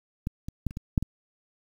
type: clicks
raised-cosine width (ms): 5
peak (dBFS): -16 / -22 / -14 / -29 / -21 / -8 / -18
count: 7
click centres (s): 0.271 / 0.485 / 0.667 / 0.709 / 0.771 / 0.978 / 1.026
effects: 8-bit